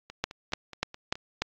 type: two click trains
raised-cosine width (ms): 0.2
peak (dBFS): -24 / -9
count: 6 / 5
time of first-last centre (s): 0.1-1.155 / 0.24-1.42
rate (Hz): 4.74 / 3.39
effects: low-pass 6000 Hz 12 dB/octave + AAC 64 kbps